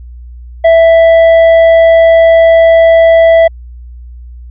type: tone with tanh clipping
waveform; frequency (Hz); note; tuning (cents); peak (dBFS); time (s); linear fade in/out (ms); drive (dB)
sine; 660; E5; +2; -3; 0.64-3.48; 10; 7
effects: added 60 Hz sine -26 dBFS peak until 4.5 s + resampled to 8000 Hz